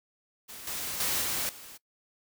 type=noise with level steps; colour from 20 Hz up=white; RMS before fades=-44 / -35 / -29 / -31 / -47 dBFS; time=0.48-1.78 s; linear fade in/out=20 ms; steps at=0.67 / 1 / 1.22 / 1.49 s; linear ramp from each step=2 ms; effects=noise-tail reverb RT60 0.1 s tail -21 dB re dry